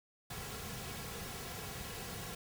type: noise with comb filter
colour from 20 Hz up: pink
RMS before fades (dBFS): -44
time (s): 0.3-2.35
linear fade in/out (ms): 5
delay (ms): 3.3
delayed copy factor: -0.6
effects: none